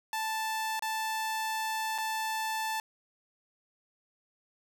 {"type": "tone with dropouts", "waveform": "sawtooth", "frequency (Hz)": 880, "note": "A5", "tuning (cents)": 0, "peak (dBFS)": -27, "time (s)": [0.13, 2.8], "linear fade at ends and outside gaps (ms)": 1, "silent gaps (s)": [[0.794, 0.823], [1.98, 1.984]], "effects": []}